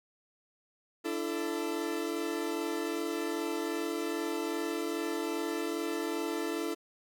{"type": "chord", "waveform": "40% pulse", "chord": "D suspended second", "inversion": "none", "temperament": "equal with one note detuned", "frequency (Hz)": [293.7, 336.2, 440], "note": ["D4", "E4", "A4"], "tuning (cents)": [0, 34, 0], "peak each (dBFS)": [-37, -34, -36], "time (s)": [1.04, 6.75], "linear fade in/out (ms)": 20, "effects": []}